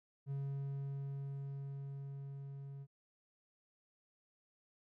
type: tone with level ramp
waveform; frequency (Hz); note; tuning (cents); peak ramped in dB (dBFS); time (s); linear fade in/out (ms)
triangle; 138.59; C#3; 0; -35 to -44; 0.26-2.87; 50
effects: none